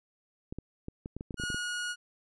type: clicks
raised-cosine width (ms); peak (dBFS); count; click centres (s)
3; -25; 12; 0.525 / 0.586 / 0.884 / 1.059 / 1.166 / 1.209 / 1.308 / 1.343 / 1.399 / 1.437 / 1.502 / 1.545
type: tone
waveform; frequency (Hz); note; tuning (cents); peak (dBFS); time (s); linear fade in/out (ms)
sawtooth; 1447; F#6; -39; -29; 1.37-1.96; 50
effects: resampled to 24000 Hz